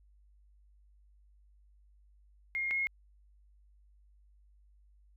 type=tone pair in turn; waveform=sine; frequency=2135 / 2156 Hz; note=C7 / C#7; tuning=+34 / -49 cents; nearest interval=unison; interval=17 cents; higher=second; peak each=-31 / -29 dBFS; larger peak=second; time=2.55-2.71 / 2.71-2.87 s; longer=neither; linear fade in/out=0 ms; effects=added 50 Hz sine -60 dBFS peak until 5.16 s